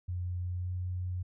sine tone with pitch glide, 89.4 to 90.6 Hz, F2 to F#2, +41 to -36 cents, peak -32 dBFS, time 0.08-1.23 s, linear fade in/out 10 ms, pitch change +23 cents, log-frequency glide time 0.47-0.72 s, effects none

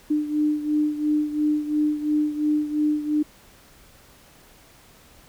sine beating tone pair, 300 / 302.9 Hz, D4 / D#4, +37 / -46 cents, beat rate 2.9 Hz, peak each -21 / -26 dBFS, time 0.1-3.23 s, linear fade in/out 10 ms, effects pink hiss -52 dBFS RMS until 5.28 s

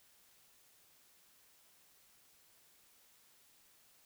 silence, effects white hiss -67 dBFS RMS until 4.05 s

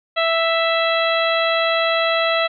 harmonic tone, 660 Hz, E5, 2 cents sharp, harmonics 1 / 2 / 3 / 4 / 5 / 6, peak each -19 / -22 / -24 / -25 / -26 / -27 dBFS, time 0.16-2.48 s, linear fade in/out 20 ms, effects none

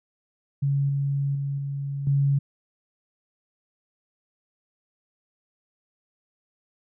sine tone with level steps, 139.8 Hz, C#3, 15 cents sharp, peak -20 / -22 / -25 / -27 / -18 dBFS, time 0.62-2.39 s, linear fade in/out 10 ms, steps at 0.89 / 1.35 / 1.58 / 2.07 s, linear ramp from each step 2 ms, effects none

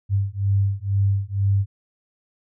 sine beating tone pair, 98 / 100.1 Hz, G2 / G2, 0 / +37 cents, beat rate 2.1 Hz, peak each -21 dBFS, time 0.09-1.66 s, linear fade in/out 50 ms, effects none

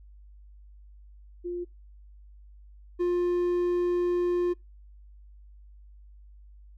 sine / triangle tone pair in turn, 351.5 / 352.9 Hz, F4 / F4, +11 / +18 cents, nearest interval unison, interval 7 cents, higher second, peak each -30 / -21 dBFS, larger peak second, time 1.44-1.65 / 2.99-4.54 s, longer second, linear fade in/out 20 ms, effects noise-tail reverb RT60 0.2 s tail -26 dB re dry + added 50 Hz sine -48 dBFS peak until 6.77 s

